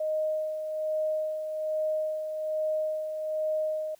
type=tone with tremolo; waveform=sine; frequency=621 Hz; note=D#5; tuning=3 cents flat; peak=-25 dBFS; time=0-3.95 s; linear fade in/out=5 ms; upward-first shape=sine; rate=1.2 Hz; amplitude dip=50%; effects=white hiss -63 dBFS RMS until 3.99 s